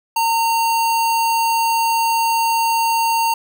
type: tone with sample-and-hold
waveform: sine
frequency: 915 Hz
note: A#5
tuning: 32 cents flat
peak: -14 dBFS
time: 0.16-3.34 s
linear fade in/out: 5 ms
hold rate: 3675 Hz
effects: none